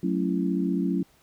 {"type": "chord", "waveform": "sine", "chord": "F# minor seventh", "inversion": "none", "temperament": "equal with one note detuned", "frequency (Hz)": [185, 220, 277.2, 335], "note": ["F#3", "A3", "C#4", "E4"], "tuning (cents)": [0, 0, 0, 28], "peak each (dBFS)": [-26, -31, -28, -30], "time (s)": [0.03, 1.03], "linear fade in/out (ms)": 5, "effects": ["pink hiss -61 dBFS RMS until 1.22 s"]}